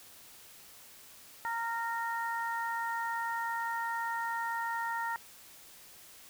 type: harmonic tone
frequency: 462.4 Hz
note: A#4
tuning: 14 cents flat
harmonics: 2 / 3 / 4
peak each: -34 / -39 / -38 dBFS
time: 1.45-5.16 s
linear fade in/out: 0 ms
effects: white hiss -54 dBFS RMS until 6.29 s